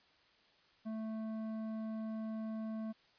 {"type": "tone with tanh clipping", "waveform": "triangle", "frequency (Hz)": 220, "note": "A3", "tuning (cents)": 0, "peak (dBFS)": -40, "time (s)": [0.85, 2.93], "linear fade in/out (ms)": 20, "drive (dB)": 15, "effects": ["white hiss -68 dBFS RMS until 3.18 s", "resampled to 11025 Hz"]}